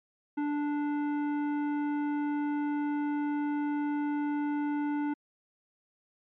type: tone with hard clipping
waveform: sine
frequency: 293 Hz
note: D4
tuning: 4 cents flat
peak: -30 dBFS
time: 0.37-5.14 s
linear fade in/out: 10 ms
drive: 14 dB
effects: low-pass 2000 Hz 12 dB/octave + MP3 64 kbps